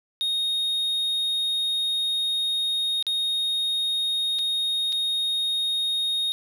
triangle tone with dropouts, 3720 Hz, A#7, 4 cents flat, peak -21 dBFS, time 0.21-6.32 s, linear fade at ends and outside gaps 0 ms, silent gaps 3.026-3.067 / 4.387-4.391 / 4.923-4.927 s, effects none

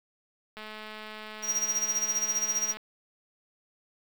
click train, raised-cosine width 0.3 ms, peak -26 dBFS, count 474, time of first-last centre 0.57-2.77 s, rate 215 Hz
square tone with tremolo, 5720 Hz, F8, 41 cents sharp, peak -24 dBFS, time 1.42-2.75 s, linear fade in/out 50 ms, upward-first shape sine, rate 15 Hz, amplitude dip 75%
effects 8-bit

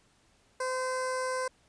15% pulse tone with notch filter, 514 Hz, C5, 31 cents flat, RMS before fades -32 dBFS, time 0.6-1.48 s, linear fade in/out 5 ms, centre 3000 Hz, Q 0.56, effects pink hiss -66 dBFS RMS until 1.68 s + resampled to 22050 Hz

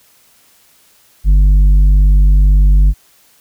sine tone with tanh clipping, 49 Hz, G1, in tune, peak -6 dBFS, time 1.24-2.94 s, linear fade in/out 50 ms, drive 6 dB, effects white hiss -50 dBFS RMS until 3.4 s

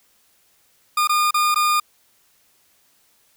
40% pulse tone with dropouts, 1215 Hz, D#6, 42 cents flat, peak -15 dBFS, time 0.97-1.8 s, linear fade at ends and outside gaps 5 ms, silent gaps 1.074-1.093 / 1.309-1.342 / 1.545-1.558 s, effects white hiss -60 dBFS RMS until 3.36 s

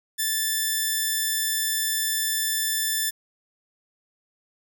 5% pulse tone, 1760 Hz, A6, in tune, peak -12 dBFS, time 0.18-3.11 s, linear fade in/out 20 ms, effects none

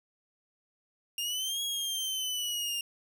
sawtooth exponential two-way sweep, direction up then down, 2794 to 3322 to 2794 Hz, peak -28 dBFS, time 1.18-2.81 s, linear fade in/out 2 ms, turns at 1.62 s, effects none

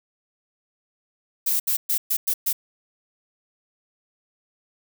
violet noise bursts at uneven times, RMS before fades -22 dBFS, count 6, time 1.46-1.6 / 1.67-1.77 / 1.89-1.98 / 2.1-2.17 / 2.27-2.34 / 2.46-2.53 s, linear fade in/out 10 ms, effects none

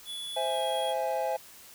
square tone with pitch glide, 3420 to 3305 Hz, A7 to G#7, -50 to -9 cents, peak -36 dBFS, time 0.05-0.95 s, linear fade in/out 50 ms, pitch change -59 cents, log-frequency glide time 0.36-0.61 s
triangle chord, C augmented, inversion none, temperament equal, 523.3 / 659.3 / 830.6 Hz, C5 / E5 / G#5, 0 / 0 / 0 cents, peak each -30 dBFS, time 0.36-1.37 s, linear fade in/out 10 ms
effects white hiss -51 dBFS RMS until 1.74 s

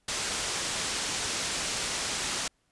white low-pass noise, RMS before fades -32 dBFS, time 0.08-2.48 s, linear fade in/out 5 ms, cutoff 8300 Hz, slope 24 dB/octave, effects pink hiss -72 dBFS RMS until 2.71 s + resampled to 24000 Hz

